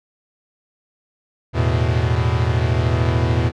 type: chord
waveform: 45% pulse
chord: E suspended fourth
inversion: none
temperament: equal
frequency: 82.41 / 110 / 123.47 Hz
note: E2 / A2 / B2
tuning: 0 / 0 / 0 cents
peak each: -20 dBFS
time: 1.53-3.52 s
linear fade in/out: 50 ms
effects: low-pass 4000 Hz 12 dB/octave